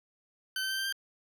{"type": "tone with pitch steps", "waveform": "20% pulse", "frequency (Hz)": [1533, 1544.6, 1556.2, 1567.9, 1579.7], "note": ["G6", "G6", "G6", "G6", "G6"], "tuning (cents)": [-39, -26, -13, 0, 13], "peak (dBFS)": -26, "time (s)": [0.56, 0.925], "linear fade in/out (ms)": 2, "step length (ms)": 73, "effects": []}